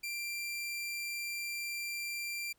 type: tone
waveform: sawtooth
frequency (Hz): 2367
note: D7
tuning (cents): +13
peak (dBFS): -33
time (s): 0.03-2.53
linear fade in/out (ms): 10
effects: pink hiss -72 dBFS RMS until 2.58 s